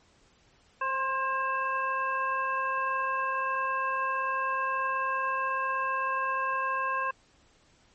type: harmonic tone with a mistuned harmonic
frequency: 529 Hz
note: C5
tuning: 19 cents sharp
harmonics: 1 / 2 / 3 / 5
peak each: -38 / -28 / -33 / -38 dBFS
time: 0.81-7.11 s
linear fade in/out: 5 ms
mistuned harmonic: 3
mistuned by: +25 cents
effects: pink hiss -63 dBFS RMS until 7.94 s + MP3 32 kbps